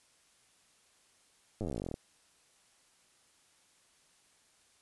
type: slowing click train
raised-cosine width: 2 ms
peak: -24 dBFS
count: 21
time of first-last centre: 1.61-1.941 s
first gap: 9 ms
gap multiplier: 1.06
effects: white hiss -67 dBFS RMS until 4.81 s + resampled to 24000 Hz